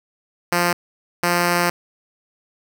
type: tone bursts at uneven times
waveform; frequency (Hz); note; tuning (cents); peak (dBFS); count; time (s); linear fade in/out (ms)
5% pulse; 174.61; F3; 0; -5; 2; 0.52-0.73 / 1.23-1.7; 5
effects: none